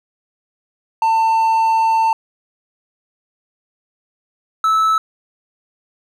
triangle tone pair in turn, 896 / 1306.8 Hz, A5 / E6, +31 / -15 cents, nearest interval perfect fifth, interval 654 cents, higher second, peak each -10 dBFS, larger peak neither, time 1.02-2.13 / 4.64-4.98 s, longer first, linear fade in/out 2 ms, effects none

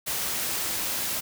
white noise, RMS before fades -29 dBFS, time 0.06-1.21 s, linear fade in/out 20 ms, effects none

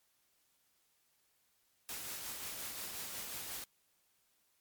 white noise with tremolo, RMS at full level -42 dBFS, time 1.89-3.64 s, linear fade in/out 0 ms, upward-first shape triangle, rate 5.6 Hz, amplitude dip 35%, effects white hiss -75 dBFS RMS until 4.6 s + MP3 96 kbps

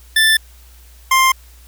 25% pulse tone pair in turn, 1765 / 1052.4 Hz, A6 / C6, +5 / +10 cents, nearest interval major sixth, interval 895 cents, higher first, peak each -6 dBFS, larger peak neither, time 0.16-0.37 / 1.11-1.32 s, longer neither, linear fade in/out 5 ms, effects added 60 Hz sine -41 dBFS peak until 1.67 s + white hiss -49 dBFS RMS until 1.67 s

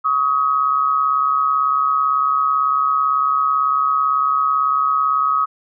sine tone pair together, 1127 / 1265 Hz, C#6 / D#6, +28 / +28 cents, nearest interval major second, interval 200 cents, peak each -21 / -15 dBFS, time 0.04-5.46 s, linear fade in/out 20 ms, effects none

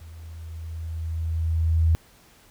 sine tone with level ramp, 81.3 Hz, E2, 23 cents flat, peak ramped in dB -40 to -15 dBFS, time 0.01-1.95 s, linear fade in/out 0 ms, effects pink hiss -55 dBFS RMS until 2.5 s

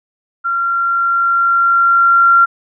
sine tone with level ramp, 1376 Hz, F6, 26 cents flat, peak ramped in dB -14 to -5 dBFS, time 0.44-2.46 s, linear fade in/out 20 ms, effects none

